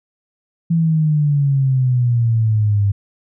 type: exponential sweep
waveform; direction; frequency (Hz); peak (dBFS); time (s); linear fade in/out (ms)
sine; down; 168.1 to 99.2; -12; 0.7-2.92; 10
effects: none